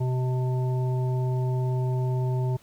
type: harmonic tone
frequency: 127.3 Hz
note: C3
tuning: 47 cents flat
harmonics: 1 / 3 / 5 / 7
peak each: -23 / -34 / -40 / -39 dBFS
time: 0-2.57 s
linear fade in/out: 10 ms
effects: pink hiss -57 dBFS RMS until 2.62 s